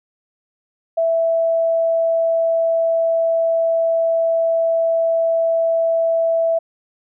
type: tone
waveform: sine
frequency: 660 Hz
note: E5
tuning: 2 cents sharp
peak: -14 dBFS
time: 0.97-6.59 s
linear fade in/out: 10 ms
effects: none